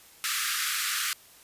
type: high-pass noise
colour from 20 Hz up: pink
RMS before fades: -29 dBFS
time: 0.24-1.13 s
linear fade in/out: 0 ms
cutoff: 1200 Hz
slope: 96 dB/octave
effects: white hiss -54 dBFS RMS until 1.43 s + resampled to 32000 Hz